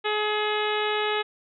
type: harmonic tone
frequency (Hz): 423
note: G#4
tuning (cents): +32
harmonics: 1 / 2 / 3 / 4 / 5 / 6 / 7 / 8 / 9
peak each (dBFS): -27 / -30 / -32 / -33 / -34 / -35 / -35 / -36 / -37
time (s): 0.04-1.23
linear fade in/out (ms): 20
effects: none